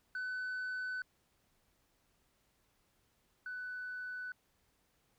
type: tone pair in turn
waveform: sine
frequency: 1505 / 1494.6 Hz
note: F#6 / F#6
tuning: +29 / +17 cents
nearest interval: unison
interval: 12 cents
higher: first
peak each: -34 / -39 dBFS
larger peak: first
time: 0.15-1.02 / 3.46-4.32 s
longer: first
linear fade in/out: 2 ms
effects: tanh soft clip ceiling -36 dBFS + pink hiss -75 dBFS RMS until 5.18 s